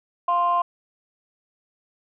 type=tone pair together; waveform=sine; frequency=698.5 / 1046.6 Hz; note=F5 / C6; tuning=0 / 0 cents; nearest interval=perfect fifth; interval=700 cents; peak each=-22 / -18 dBFS; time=0.28-0.62 s; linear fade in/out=5 ms; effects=tanh soft clip ceiling -13 dBFS